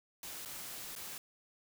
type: noise with dropouts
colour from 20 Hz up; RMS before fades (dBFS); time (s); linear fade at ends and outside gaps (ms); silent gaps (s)
white; -45; 0.23-1.18; 2; 0.451-0.457 / 0.953-0.961
effects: none